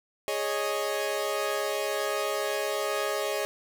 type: chord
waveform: sawtooth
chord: Ab suspended fourth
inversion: none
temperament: equal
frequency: 415.3 / 554.4 / 622.3 Hz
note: Ab4 / Db5 / Eb5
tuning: 0 / 0 / 0 cents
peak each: -28 dBFS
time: 0.28-3.45 s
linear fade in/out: 0 ms
effects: none